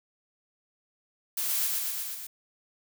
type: noise with echo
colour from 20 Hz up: blue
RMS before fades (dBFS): -30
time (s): 1.37-1.67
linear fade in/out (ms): 5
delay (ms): 120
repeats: 5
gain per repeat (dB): -2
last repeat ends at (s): 2.27
effects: none